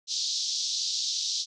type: band-pass noise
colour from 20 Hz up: pink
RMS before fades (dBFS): -30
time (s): 0.07-1.46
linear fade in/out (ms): 50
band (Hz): 3700 to 6300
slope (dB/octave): 48
effects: none